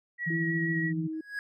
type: tone with vibrato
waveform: sine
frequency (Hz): 1914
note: A#6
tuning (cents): +45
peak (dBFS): -30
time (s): 0.18-0.93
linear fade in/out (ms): 50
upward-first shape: square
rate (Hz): 6.2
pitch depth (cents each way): 11
type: tone with tremolo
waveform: sine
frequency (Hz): 164.81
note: E3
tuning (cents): 0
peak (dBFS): -27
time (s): 0.26-1.08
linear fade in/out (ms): 20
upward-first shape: sine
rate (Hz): 14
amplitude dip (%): 50
type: tone with pitch glide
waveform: sine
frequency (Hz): 329.6 to 316.7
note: E4 to D#4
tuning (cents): 0 to +31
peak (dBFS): -32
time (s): 0.3-1.21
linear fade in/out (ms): 5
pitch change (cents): -69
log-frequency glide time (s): 0.67-0.91
type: tone with exponential growth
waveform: triangle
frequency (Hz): 1661.2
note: G#6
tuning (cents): 0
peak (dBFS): -27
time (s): 1.13-1.39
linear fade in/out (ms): 1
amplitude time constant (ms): 55
effects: none